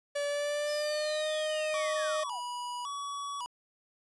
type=tone with pitch glide; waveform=45% pulse; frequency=576 to 617.3 Hz; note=D5 to D#5; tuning=-34 to -14 cents; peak=-30 dBFS; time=0.15-2.24 s; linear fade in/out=10 ms; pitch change=+120 cents; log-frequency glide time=0.27-1.28 s
type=linear sweep; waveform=sine; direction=down; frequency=5274 to 614 Hz; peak=-40 dBFS; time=0.66-2.41 s; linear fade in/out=50 ms
type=tone with vibrato; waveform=square; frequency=1051 Hz; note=C6; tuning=7 cents sharp; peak=-36 dBFS; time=1.74-3.46 s; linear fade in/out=0 ms; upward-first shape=square; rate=0.9 Hz; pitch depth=130 cents each way
effects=resampled to 24000 Hz